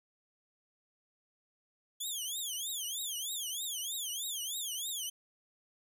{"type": "tone with vibrato", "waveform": "15% pulse", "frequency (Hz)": 3322, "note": "G#7", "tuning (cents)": 0, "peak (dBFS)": -29, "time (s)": [2, 5.1], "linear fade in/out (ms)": 10, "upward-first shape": "triangle", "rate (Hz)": 3.2, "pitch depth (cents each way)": 260, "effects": []}